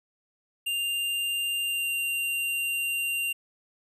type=tone with pitch glide; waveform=square; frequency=2794 to 2776 Hz; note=F7 to F7; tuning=0 to -11 cents; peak=-27 dBFS; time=0.66-3.33 s; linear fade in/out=10 ms; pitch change=-11 cents; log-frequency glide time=1.64-1.9 s; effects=none